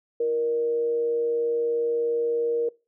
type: tone with frequency modulation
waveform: sine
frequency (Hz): 470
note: A#4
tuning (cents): +14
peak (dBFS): -21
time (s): 0.2-2.69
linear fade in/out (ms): 5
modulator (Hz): 137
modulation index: 0.21
effects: noise-tail reverb RT60 0.3 s tail -24 dB re dry